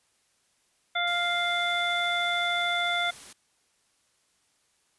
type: harmonic tone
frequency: 698.5 Hz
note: F5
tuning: in tune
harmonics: 1 / 2 / 3 / 5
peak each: -30 / -30 / -30 / -30 dBFS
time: 0.95-3.11 s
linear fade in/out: 10 ms
type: noise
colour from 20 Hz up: white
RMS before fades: -46 dBFS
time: 1.07-3.33 s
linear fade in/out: 5 ms
effects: white hiss -69 dBFS RMS until 4.98 s + resampled to 24000 Hz